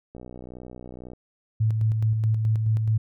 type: click train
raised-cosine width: 2 ms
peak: -27 dBFS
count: 62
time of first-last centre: 0.15-1.134 s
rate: 62 Hz
type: tone with tremolo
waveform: sine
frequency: 110 Hz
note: A2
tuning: in tune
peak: -18 dBFS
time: 1.6-2.98 s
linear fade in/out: 10 ms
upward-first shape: square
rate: 4.7 Hz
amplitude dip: 35%
effects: none